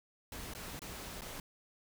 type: noise with dropouts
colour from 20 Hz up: pink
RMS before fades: -45 dBFS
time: 0.32-1.4 s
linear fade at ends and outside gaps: 2 ms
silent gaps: 0.537-0.549 / 0.793-0.818 / 1.21-1.218 s
effects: none